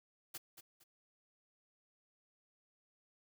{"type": "noise with echo", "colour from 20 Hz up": "white", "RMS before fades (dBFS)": -45, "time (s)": [0.34, 0.38], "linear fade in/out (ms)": 10, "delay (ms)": 230, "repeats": 2, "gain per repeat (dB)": -10, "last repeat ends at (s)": 0.84, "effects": []}